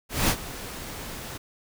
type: noise with ADSR envelope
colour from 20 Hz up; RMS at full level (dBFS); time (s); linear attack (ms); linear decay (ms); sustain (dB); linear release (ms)
pink; -21; 0.09-1.38; 200; 64; -16; 13
effects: none